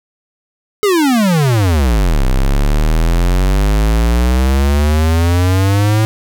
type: exponential two-way sweep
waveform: square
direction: down then up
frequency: 430.7 to 31.63 to 110.6 Hz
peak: -10 dBFS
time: 0.83-6.05 s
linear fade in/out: 0 ms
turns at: 2.25 s
effects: none